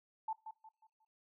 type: tone with echo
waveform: sine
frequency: 880 Hz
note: A5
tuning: in tune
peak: -35 dBFS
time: 0.28-0.33 s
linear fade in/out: 5 ms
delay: 180 ms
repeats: 4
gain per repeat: -9 dB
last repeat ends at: 1.05 s
effects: noise-tail reverb RT60 0.3 s tail -20 dB re dry